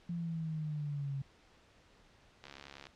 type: exponential sweep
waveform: sine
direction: down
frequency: 173.1 to 135.9 Hz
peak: -35 dBFS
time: 0.09-1.22 s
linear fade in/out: 5 ms
type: click train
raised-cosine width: 0.2 ms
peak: -31 dBFS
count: 31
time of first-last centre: 2.44-2.869 s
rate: 70 Hz
effects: pink hiss -64 dBFS RMS until 2.95 s + low-pass 5000 Hz 12 dB/octave